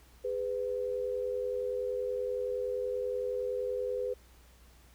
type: tone pair together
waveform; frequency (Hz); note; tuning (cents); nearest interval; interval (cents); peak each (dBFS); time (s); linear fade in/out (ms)
sine; 410 / 500.6; G#4 / B4; -22 / +23; minor third; 345; -36 / -32; 0.24-4.14; 10
effects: added 60 Hz sine -57 dBFS peak until 4.94 s + pink hiss -62 dBFS RMS until 4.94 s